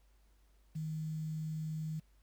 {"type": "tone with quantisation", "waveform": "sine", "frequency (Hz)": 156.8, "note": "D#3", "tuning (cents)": 14, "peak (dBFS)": -36, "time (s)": [0.75, 2], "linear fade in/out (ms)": 10, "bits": 10, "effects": ["added 50 Hz sine -64 dBFS peak until 2.22 s", "pink hiss -75 dBFS RMS until 2.22 s"]}